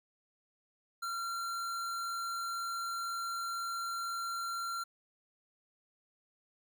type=tone; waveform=square; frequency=1371 Hz; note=F6; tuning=32 cents flat; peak=-36 dBFS; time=1.02-4.84 s; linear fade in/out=10 ms; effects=none